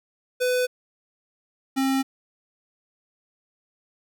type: tone pair in turn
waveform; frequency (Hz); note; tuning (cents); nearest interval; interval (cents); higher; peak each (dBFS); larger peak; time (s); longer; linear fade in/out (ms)
square; 500 / 267.8; B4 / C4; +21 / +40; major seventh; 1081; first; -21; neither; 0.4-0.67 / 1.76-2.03; neither; 20
effects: none